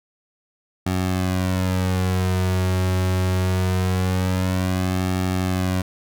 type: tone with flanger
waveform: sawtooth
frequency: 92.5 Hz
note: F#2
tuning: in tune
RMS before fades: -21 dBFS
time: 0.86-5.82 s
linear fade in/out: 5 ms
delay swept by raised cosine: 2 to 4.1 ms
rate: 0.23 Hz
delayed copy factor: -1
effects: none